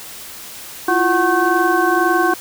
sine tone cluster, 333.7 / 355.6 / 741 / 1090 / 1536 Hz, E4 / F4 / F#5 / C#6 / G6, +21 / +31 / +2 / -29 / -36 cents, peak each -19 dBFS, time 0.88-2.34 s, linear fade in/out 5 ms, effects white hiss -34 dBFS RMS until 2.4 s

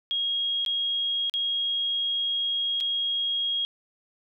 sine tone with dropouts, 3276 Hz, G#7, 24 cents flat, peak -24 dBFS, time 0.11-3.65 s, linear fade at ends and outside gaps 0 ms, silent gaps 0.65-0.662 / 1.297-1.339 / 2.803-2.808 s, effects none

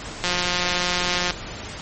click train, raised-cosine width 0.2 ms, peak -5 dBFS, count 191, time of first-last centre 0.24-1.307 s, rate 178 Hz, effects pink hiss -34 dBFS RMS until 1.81 s + MP3 32 kbps

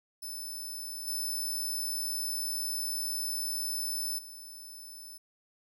10% pulse tone with level steps, 5274 Hz, E8, in tune, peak -32 / -26 / -39 dBFS, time 0.22-5.18 s, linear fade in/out 10 ms, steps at 1.07 / 4.18 s, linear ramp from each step 10 ms, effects none

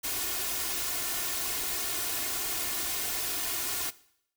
white noise with comb filter, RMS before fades -32 dBFS, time 0.03-3.91 s, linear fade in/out 20 ms, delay 2.8 ms, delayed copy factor +0.65, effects noise-tail reverb RT60 0.7 s tail -19 dB re dry

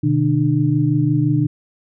sine tone cluster, 125.8 / 151.6 / 299.1 Hz, B2 / D#3 / D4, +32 / -45 / +32 cents, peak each -18 dBFS, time 0.03-1.47 s, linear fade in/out 10 ms, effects none

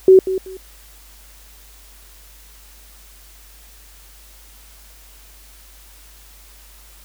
sine tone with echo, 377.6 Hz, F#4, 35 cents sharp, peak -4 dBFS, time 0.08-0.19 s, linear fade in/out 2 ms, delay 190 ms, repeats 2, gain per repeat -13 dB, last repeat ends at 0.57 s, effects added 50 Hz sine -45 dBFS peak until 7.04 s + white hiss -47 dBFS RMS until 7.04 s

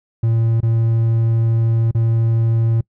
triangle tone with dropouts, 114.1 Hz, A#2, 37 cents flat, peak -11 dBFS, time 0.23-2.81 s, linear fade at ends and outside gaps 5 ms, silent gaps 0.605-0.629 / 1.912-1.948 s, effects noise-tail reverb RT60 0.1 s tail -25 dB re dry

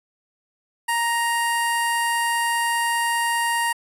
15% pulse tone with notch filter, 935 Hz, A#5, 5 cents sharp, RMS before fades -22 dBFS, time 0.88-3.73 s, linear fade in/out 10 ms, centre 3600 Hz, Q 1.1, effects resampled to 32000 Hz

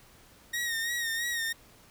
sawtooth tone with vibrato, 1864.7 Hz, A#6, in tune, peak -26 dBFS, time 0.53-1.53 s, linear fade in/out 10 ms, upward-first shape sine, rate 3 Hz, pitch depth 51 cents each way, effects pink hiss -57 dBFS RMS until 1.9 s

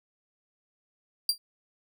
40% pulse tone with exponential decay, 4741 Hz, D8, 16 cents sharp, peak -17 dBFS, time 1.29-1.38 s, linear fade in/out 2 ms, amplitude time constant 19 ms, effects none

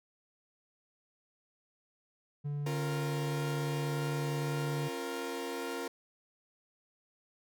triangle tone, 145.1 Hz, D3, 21 cents flat, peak -31 dBFS, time 2.44-4.89 s, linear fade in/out 20 ms
sawtooth chord, Bb minor, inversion first, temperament equal with one note detuned, 271.9 / 349.2 / 466.2 Hz, Db4 / F4 / Bb4, -33 / 0 / 0 cents, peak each -38 / -37 / -35 dBFS, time 2.66-5.88 s, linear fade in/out 5 ms
effects none

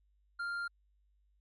sine tone with hard clipping, 1396.9 Hz, F6, in tune, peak -36 dBFS, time 0.39-0.68 s, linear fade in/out 10 ms, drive 4 dB, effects added 50 Hz sine -68 dBFS peak until 1.4 s + MP3 48 kbps

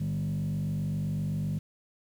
sine tone with frequency modulation, 155.1 Hz, D#3, 5 cents flat, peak -26 dBFS, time 0-1.59 s, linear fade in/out 10 ms, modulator 47.7 Hz, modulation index 1, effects tanh soft clip ceiling -26 dBFS + 9-bit

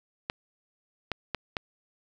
clicks, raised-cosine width 0.3 ms, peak -13 dBFS, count 4, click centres 0.299 / 1.117 / 1.347 / 1.568 s, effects none

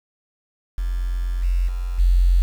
sine tone with level steps, 44.32 Hz, F1, 26 cents sharp, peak -20 / -16 / -22 / -12 dBFS, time 0.78-2.42 s, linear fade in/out 0 ms, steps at 1.42 / 1.67 / 1.98 s, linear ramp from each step 20 ms, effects 7-bit

